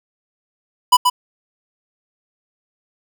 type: tone with echo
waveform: square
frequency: 991 Hz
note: B5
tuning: 6 cents sharp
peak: -7 dBFS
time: 0.92-0.97 s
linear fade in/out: 10 ms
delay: 130 ms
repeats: 1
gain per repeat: -5 dB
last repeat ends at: 1.1 s
effects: none